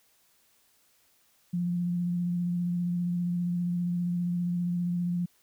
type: tone with vibrato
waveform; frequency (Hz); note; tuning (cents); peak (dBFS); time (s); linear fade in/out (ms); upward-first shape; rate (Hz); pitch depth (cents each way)
sine; 175.3; F3; +7; -26; 1.53-5.26; 10; square; 15; 14
effects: white hiss -66 dBFS RMS until 5.42 s